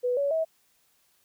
sine tone with pitch steps, 493.9 / 564.1 / 644.2 Hz, B4 / C#5 / E5, 0 / +30 / -40 cents, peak -23 dBFS, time 0.03-0.45 s, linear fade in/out 20 ms, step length 140 ms, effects white hiss -67 dBFS RMS until 1.24 s

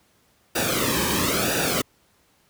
pink noise with flanger, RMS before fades -23 dBFS, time 0.55-1.82 s, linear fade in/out 10 ms, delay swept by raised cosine 0.93 to 1.47 ms, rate 1 Hz, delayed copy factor -0.75, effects pink hiss -62 dBFS RMS until 2.49 s + high-pass 60 Hz 12 dB/octave

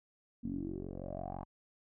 10% pulse tone with low-pass filter sweep, 46 Hz, F#1, 9 cents flat, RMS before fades -41 dBFS, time 0.43-1.45 s, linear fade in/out 20 ms, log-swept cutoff 240 to 930 Hz, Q 8, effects none

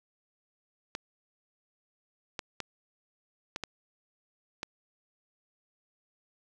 clicks, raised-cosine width 0.2 ms, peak -17 dBFS, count 6, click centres 0.951 / 2.392 / 2.603 / 3.561 / 3.637 / 4.631 s, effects none

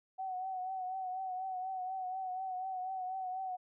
sine tone with vibrato, 749 Hz, F#5, 21 cents sharp, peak -36 dBFS, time 0.18-3.57 s, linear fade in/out 20 ms, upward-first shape triangle, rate 4.1 Hz, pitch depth 49 cents each way, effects none

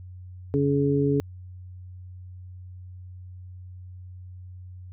harmonic tone, 141.1 Hz, C#3, 31 cents sharp, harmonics 1 / 2 / 3, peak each -24 / -24 / -24 dBFS, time 0.54-1.2 s, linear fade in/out 0 ms, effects added 91 Hz sine -39 dBFS peak until 4.92 s

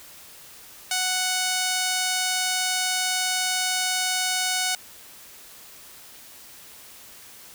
5% pulse tone, 740 Hz, F#5, in tune, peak -11 dBFS, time 0.91-4.75 s, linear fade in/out 2 ms, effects white hiss -46 dBFS RMS until 7.54 s

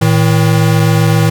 square tone pair together, 111.7 / 159.3 Hz, A2 / D#3, +27 / +41 cents, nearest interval tritone, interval 614 cents, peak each -11 dBFS, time 0.01-1.3 s, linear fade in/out 10 ms, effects none

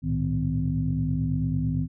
sine tone cluster, 65.1 / 109.1 / 118.2 / 157.6 / 253.5 Hz, C2 / A2 / A#2 / D#3 / B3, -8 / -14 / +24 / +23 / +45 cents, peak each -32 / -29 / -33 / -26 / -29 dBFS, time 0.02-1.88 s, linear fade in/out 50 ms, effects tanh soft clip ceiling -12 dBFS

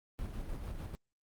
brown noise with tremolo, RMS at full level -39 dBFS, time 0.19-0.95 s, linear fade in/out 0 ms, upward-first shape square, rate 6.7 Hz, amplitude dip 35%, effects Opus 32 kbps

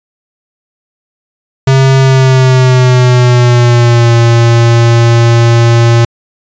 square tone with pitch glide, 133.7 to 117.07 Hz, C3 to A#2, +38 to +8 cents, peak -4 dBFS, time 1.67-6.05 s, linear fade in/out 5 ms, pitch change -230 cents, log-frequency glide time 1.99-4.14 s, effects resampled to 16000 Hz

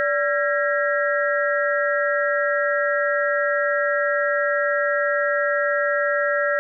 sine tone cluster, 579 / 1357 / 1637 / 1893 Hz, D5 / E6 / G#6 / A#6, -25 / +50 / -25 / +26 cents, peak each -21 / -26 / -25 / -26 dBFS, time 0-6.59 s, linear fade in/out 0 ms, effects none

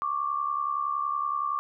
sine tone pair together, 1104 / 1174.7 Hz, C#6 / D6, -7 / 0 cents, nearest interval minor second, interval 107 cents, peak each -30 / -28 dBFS, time 0.02-1.59 s, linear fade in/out 0 ms, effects none

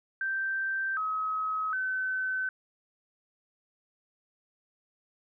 sine tone with pitch steps, 1564 / 1276 / 1523 Hz, G6 / D#6 / F#6, -4 / +43 / +50 cents, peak -28 dBFS, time 0.21-2.49 s, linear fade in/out 2 ms, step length 760 ms, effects none

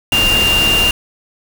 sine tone in noise, 2794 Hz, F7, in tune, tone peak -11 dBFS, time 0.12-0.91 s, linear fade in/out 2 ms, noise pink, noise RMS -18 dBFS, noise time 0.12-0.91 s, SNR +4 dB, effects none

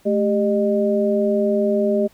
sine tone cluster, 216.5 / 396.6 / 610 Hz, A3 / G4 / D#5, -28 / +20 / -34 cents, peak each -20 dBFS, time 0.05-2.08 s, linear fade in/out 20 ms, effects pink hiss -55 dBFS RMS until 2.13 s

